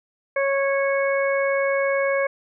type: harmonic tone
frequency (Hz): 551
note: C#5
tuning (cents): -11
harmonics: 1 / 2 / 3 / 4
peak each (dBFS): -20 / -29 / -28 / -28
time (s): 0.36-2.27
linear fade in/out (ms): 5
effects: none